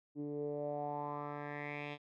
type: tone with low-pass filter sweep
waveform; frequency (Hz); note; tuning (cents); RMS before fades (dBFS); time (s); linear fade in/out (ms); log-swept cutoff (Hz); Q
10% pulse; 146.1; D3; -9; -41; 0.15-1.98; 50; 310 to 3100; 4.5
effects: none